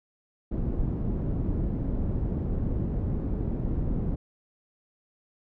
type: low-pass noise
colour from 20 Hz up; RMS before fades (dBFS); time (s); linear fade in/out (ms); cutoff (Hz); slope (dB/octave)
pink; -28; 0.51-4.16; 10; 280; 12
effects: none